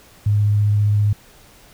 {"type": "tone with vibrato", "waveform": "sine", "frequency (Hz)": 103.83, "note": "G#2", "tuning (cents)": 0, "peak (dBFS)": -13, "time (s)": [0.26, 1.13], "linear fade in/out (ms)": 5, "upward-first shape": "sine", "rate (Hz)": 15, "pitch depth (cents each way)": 11, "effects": ["pink hiss -48 dBFS RMS until 1.73 s"]}